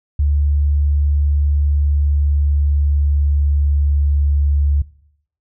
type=tone with pitch glide; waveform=sine; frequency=72.5 to 71.79 Hz; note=D2 to D2; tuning=-22 to -39 cents; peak=-12 dBFS; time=0.19-4.82 s; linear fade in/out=5 ms; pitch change=-17 cents; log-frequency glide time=1.56-4.57 s; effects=noise-tail reverb RT60 0.7 s tail -20 dB re dry